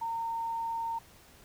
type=tone; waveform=sine; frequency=916 Hz; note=A#5; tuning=31 cents flat; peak=-31 dBFS; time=0.01-0.99 s; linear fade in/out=10 ms; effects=pink hiss -57 dBFS RMS until 1.44 s